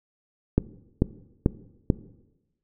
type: click train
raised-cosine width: 3 ms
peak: -5 dBFS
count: 4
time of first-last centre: 0.58-1.902 s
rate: 2.27 Hz
effects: noise-tail reverb RT60 1.0 s tail -18 dB re dry